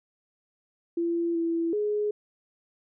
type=tone with pitch steps; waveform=sine; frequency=339.1 / 333.2 / 418.4 Hz; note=E4 / E4 / G#4; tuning=+49 / +19 / +13 cents; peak=-24 dBFS; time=0.97-2.11 s; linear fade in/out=5 ms; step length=380 ms; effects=none